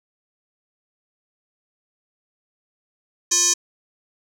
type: tone with band-pass filter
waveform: square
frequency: 350 Hz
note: F4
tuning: 4 cents sharp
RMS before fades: -18 dBFS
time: 3.31-3.54 s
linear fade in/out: 10 ms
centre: 6300 Hz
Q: 8.6
effects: none